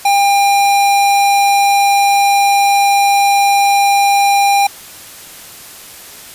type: tone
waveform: square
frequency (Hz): 801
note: G5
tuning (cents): +37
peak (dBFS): -9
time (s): 0.05-4.67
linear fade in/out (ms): 5
effects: white hiss -34 dBFS RMS until 6.34 s + resampled to 32000 Hz